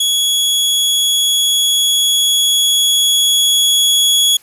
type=tone with level ramp; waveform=sawtooth; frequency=3356 Hz; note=G#7; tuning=17 cents sharp; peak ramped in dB=-9 to -6 dBFS; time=0-4.37 s; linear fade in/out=5 ms; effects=white hiss -47 dBFS RMS until 4.42 s + resampled to 32000 Hz